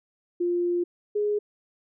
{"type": "tone pair in turn", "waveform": "sine", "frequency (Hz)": [350, 416.2], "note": ["F4", "G#4"], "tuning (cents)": [4, 4], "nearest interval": "minor third", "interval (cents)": 300, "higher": "second", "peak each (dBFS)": -22, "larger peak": "neither", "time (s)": [[0.4, 0.84], [1.15, 1.39]], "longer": "first", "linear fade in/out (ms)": 10, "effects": []}